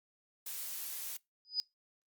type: noise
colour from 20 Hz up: blue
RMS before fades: -41 dBFS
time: 0.46-1.17 s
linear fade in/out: 5 ms
type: tone with exponential growth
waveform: sine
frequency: 4978 Hz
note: D#8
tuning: in tune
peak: -26 dBFS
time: 1.45-1.6 s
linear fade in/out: 0 ms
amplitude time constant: 31 ms
effects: noise-tail reverb RT60 0.2 s tail -24 dB re dry + Opus 48 kbps